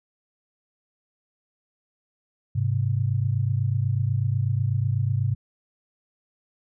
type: tone pair together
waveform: sine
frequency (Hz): 102.8 / 130.91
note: G#2 / C3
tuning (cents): -17 / +1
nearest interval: major third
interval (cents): 418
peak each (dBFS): -23 / -24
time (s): 2.55-5.35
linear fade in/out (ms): 10
effects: none